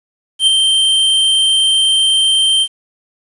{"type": "tone with ADSR envelope", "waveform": "square", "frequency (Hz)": 3136, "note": "G7", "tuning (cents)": 0, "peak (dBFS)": -6, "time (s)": [0.39, 2.68], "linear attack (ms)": 82, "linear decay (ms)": 7, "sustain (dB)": -4, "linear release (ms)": 62, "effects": ["resampled to 24000 Hz", "7-bit"]}